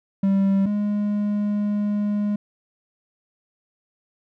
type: tone pair in turn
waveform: triangle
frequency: 195.5 / 206.8 Hz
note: G3 / G#3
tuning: -4 / -7 cents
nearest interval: minor second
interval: 97 cents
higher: second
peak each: -14 / -18 dBFS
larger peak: first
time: 0.23-0.66 / 0.66-2.36 s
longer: second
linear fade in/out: 5 ms
effects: none